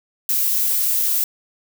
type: noise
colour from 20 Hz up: violet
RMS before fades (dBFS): -19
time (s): 0.29-1.24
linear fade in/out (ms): 2
effects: none